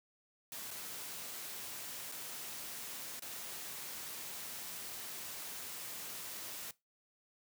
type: noise with dropouts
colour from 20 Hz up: white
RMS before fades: -45 dBFS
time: 0.52-6.71 s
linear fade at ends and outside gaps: 2 ms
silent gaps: 0.707-0.711 / 2.117-2.121 / 3.196-3.221 s
effects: noise-tail reverb RT60 0.2 s tail -19 dB re dry + high-pass 100 Hz 12 dB/octave